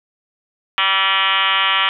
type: tone with frequency modulation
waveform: sine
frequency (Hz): 2117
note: C7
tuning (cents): +20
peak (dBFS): -13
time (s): 0.78-1.89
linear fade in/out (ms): 0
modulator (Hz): 192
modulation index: 6
effects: none

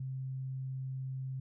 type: tone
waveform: sine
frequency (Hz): 131.8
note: C3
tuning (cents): +13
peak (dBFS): -36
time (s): 0-1.4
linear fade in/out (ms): 5
effects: none

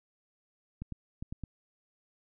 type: clicks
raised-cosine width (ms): 5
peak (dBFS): -26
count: 5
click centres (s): 0.82 / 0.923 / 1.225 / 1.325 / 1.437
effects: none

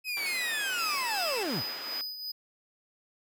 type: linear sweep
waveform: 30% pulse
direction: down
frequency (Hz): 2561 to 72.8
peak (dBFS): -28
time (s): 0.04-1.63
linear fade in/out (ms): 50
type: band-pass noise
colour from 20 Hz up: white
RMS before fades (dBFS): -43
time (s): 0.17-2.01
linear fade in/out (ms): 0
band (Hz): 290 to 2700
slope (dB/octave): 12
type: tone with pitch glide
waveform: sawtooth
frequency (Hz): 2489 to 2652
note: D#7 to E7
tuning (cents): 0 to +10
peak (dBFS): -32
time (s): 0.26-1.43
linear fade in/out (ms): 0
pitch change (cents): +110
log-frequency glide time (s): 0.48-1.2
type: tone with tremolo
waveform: square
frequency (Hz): 4981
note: D#8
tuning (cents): +1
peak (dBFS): -32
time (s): 0.78-2.32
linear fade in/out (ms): 10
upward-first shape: triangle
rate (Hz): 2.7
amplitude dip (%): 65
effects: none

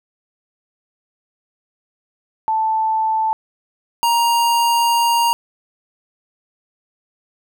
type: tone pair in turn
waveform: sine / square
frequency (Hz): 880 / 937.3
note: A5 / A#5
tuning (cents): 0 / +9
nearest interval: minor second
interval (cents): 109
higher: second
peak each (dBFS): -15 / -14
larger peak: second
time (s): 2.48-3.33 / 4.03-5.33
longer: second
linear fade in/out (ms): 0
effects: none

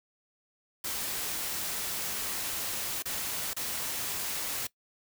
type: noise with dropouts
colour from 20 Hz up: white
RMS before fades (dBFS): -34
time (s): 0.84-4.67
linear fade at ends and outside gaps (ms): 5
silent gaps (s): 3.024-3.055 / 3.534-3.565
effects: noise-tail reverb RT60 0.1 s tail -20 dB re dry

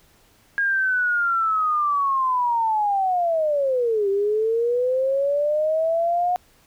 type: linear two-way sweep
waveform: sine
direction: down then up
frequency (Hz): 1632 to 389.9 to 724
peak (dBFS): -18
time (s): 0.58-6.36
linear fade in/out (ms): 0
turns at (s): 4.09
effects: pink hiss -57 dBFS RMS until 6.66 s

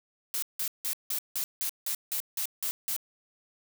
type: noise bursts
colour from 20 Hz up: blue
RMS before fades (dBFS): -31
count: 11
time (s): 0.34-2.964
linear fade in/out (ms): 0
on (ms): 84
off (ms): 170
effects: none

